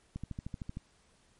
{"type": "click train", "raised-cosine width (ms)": 5, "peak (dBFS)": -26, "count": 9, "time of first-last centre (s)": [0.16, 0.771], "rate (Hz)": 13.1, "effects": ["pink hiss -67 dBFS RMS until 1.39 s", "MP3 48 kbps"]}